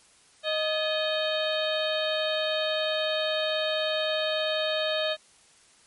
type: harmonic tone with a mistuned harmonic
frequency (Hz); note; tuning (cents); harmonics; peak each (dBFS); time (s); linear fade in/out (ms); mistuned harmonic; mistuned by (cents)
622.3; D#5; 0; 1 / 2 / 3 / 4 / 5 / 6 / 7; -27 / -38 / -35 / -37 / -34 / -32 / -38; 0.43-5.17; 50; 3; -150
effects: white hiss -58 dBFS RMS until 5.86 s + MP3 48 kbps